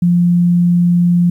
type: tone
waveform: sine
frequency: 174.61 Hz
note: F3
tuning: in tune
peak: -8 dBFS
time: 0.02-1.3 s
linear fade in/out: 5 ms
effects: 8-bit